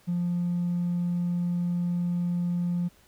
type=tone with hard clipping; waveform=sine; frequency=175 Hz; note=F3; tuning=4 cents sharp; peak=-25 dBFS; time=0.07-2.89 s; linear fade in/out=20 ms; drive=1 dB; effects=pink hiss -60 dBFS RMS until 3.07 s